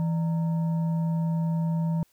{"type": "tone with frequency modulation", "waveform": "sine", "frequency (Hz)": 164.81, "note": "E3", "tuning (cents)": 0, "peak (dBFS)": -23, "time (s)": [0, 2.03], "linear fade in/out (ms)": 0, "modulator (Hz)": 760, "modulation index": 0.24, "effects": ["white hiss -66 dBFS RMS until 2.12 s"]}